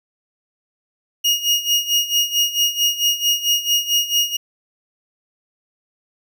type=tone with tremolo; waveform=30% pulse; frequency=2866 Hz; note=F7; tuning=44 cents sharp; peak=-10 dBFS; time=1.24-4.37 s; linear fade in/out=10 ms; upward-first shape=sine; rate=4.5 Hz; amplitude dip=80%; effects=none